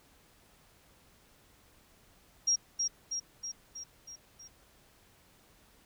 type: tone with echo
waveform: sine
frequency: 5620 Hz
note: F8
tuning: 10 cents sharp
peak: -24 dBFS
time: 2.47-2.56 s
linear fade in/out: 10 ms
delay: 320 ms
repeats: 6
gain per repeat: -4 dB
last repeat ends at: 4.48 s
effects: pink hiss -63 dBFS RMS until 5.85 s